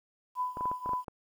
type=tone with tremolo; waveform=sine; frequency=1000 Hz; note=B5; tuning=21 cents sharp; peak=-27 dBFS; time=0.35-1.05 s; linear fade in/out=50 ms; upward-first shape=triangle; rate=3.9 Hz; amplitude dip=90%
type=clicks; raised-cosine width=1 ms; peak=-25 dBFS; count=8; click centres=0.571 / 0.609 / 0.656 / 0.715 / 0.86 / 0.892 / 0.934 / 1.082 s
effects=10-bit